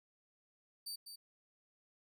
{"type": "tone with echo", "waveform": "sawtooth", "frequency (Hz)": 4615, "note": "D8", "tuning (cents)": -31, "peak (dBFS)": -39, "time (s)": [0.86, 0.96], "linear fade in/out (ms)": 10, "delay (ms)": 200, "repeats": 1, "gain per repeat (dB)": -7, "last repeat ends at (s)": 1.16, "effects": []}